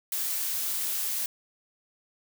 blue noise, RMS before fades -30 dBFS, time 0.12-1.26 s, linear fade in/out 2 ms, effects none

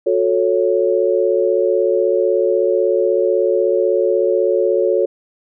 sine chord, F# minor, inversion none, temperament equal with one note detuned, 363.8 / 440 / 554.4 Hz, F#4 / A4 / C#5, -29 / 0 / 0 cents, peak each -17 dBFS, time 0.06-5.06 s, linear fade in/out 10 ms, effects none

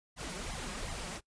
pink noise with flanger, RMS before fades -40 dBFS, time 0.16-1.21 s, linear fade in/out 50 ms, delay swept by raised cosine 0.97 to 5.57 ms, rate 2.7 Hz, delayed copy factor +0.8, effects noise-tail reverb RT60 0.1 s tail -21 dB re dry + resampled to 22050 Hz

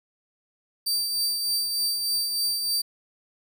sawtooth tone with tremolo, 4651 Hz, D8, 18 cents flat, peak -19 dBFS, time 0.86-2.82 s, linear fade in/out 10 ms, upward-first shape triangle, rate 3.3 Hz, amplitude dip 45%, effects none

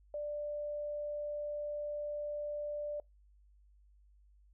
sine tone, 590 Hz, D5, 8 cents sharp, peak -36 dBFS, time 0.14-3 s, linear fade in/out 2 ms, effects noise-tail reverb RT60 0.2 s tail -26 dB re dry + added 50 Hz sine -61 dBFS peak until 4.53 s

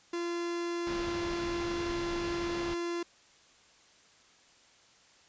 45% pulse tone, 343.9 Hz, F4, 27 cents flat, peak -32 dBFS, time 0.13-3.03 s, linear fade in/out 5 ms
pink low-pass noise, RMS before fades -41 dBFS, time 0.87-2.74 s, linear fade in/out 0 ms, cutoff 5400 Hz, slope 48 dB/octave
effects white hiss -61 dBFS RMS until 5.28 s + resampled to 16000 Hz

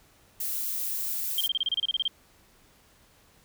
violet noise, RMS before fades -31 dBFS, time 0.4-1.48 s, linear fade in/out 5 ms
sine tone bursts, 3177 Hz, G7, 23 cents sharp, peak -23 dBFS, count 13, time 1.38-2.079 s, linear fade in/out 2 ms, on 27 ms, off 29 ms
effects pink hiss -60 dBFS RMS until 3.44 s

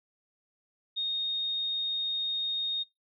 sine tone, 3707 Hz, A#7, 10 cents flat, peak -28 dBFS, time 0.96-2.84 s, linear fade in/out 20 ms, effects noise-tail reverb RT60 0.2 s tail -24 dB re dry

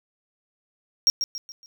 triangle tone with echo, 5588 Hz, F8, in tune, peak -13 dBFS, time 1.07-1.1 s, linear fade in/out 0 ms, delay 140 ms, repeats 4, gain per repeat -8 dB, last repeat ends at 1.66 s, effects none

